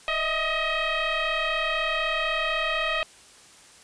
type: tone with frequency modulation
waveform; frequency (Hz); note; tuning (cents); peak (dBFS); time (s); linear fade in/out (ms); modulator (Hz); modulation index
sine; 650; E5; -24; -23; 0.08-3.03; 0; 632; 4.3
effects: white hiss -51 dBFS RMS until 3.83 s + resampled to 22050 Hz